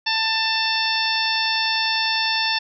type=harmonic tone; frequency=890 Hz; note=A5; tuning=20 cents sharp; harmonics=1 / 2 / 3 / 4 / 5 / 6; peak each=-26 / -26 / -26 / -26 / -26 / -26 dBFS; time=0.06-2.59 s; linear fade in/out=10 ms; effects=none